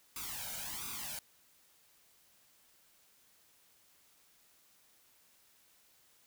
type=noise with flanger; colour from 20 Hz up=white; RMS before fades=-42 dBFS; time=0.16-1.19 s; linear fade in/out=2 ms; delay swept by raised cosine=0.81 to 1.36 ms; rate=1.4 Hz; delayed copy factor=+0.85; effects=white hiss -67 dBFS RMS until 6.26 s